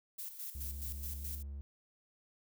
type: noise with tremolo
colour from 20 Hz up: violet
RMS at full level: -43 dBFS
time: 0.18-1.43 s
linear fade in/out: 10 ms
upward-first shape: square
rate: 4.7 Hz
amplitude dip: 60%
type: tone with pitch glide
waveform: triangle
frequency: 69 to 70.04 Hz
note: C#2 to C#2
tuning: -7 to +18 cents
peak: -39 dBFS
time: 0.55-1.61 s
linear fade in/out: 0 ms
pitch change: +25 cents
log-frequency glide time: 0.69-0.8 s
effects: none